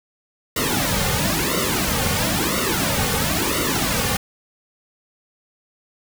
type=noise with flanger; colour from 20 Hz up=pink; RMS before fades=-21 dBFS; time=0.56-4.17 s; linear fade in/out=5 ms; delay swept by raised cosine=1.2 to 3.1 ms; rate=0.99 Hz; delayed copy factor=-0.9; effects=none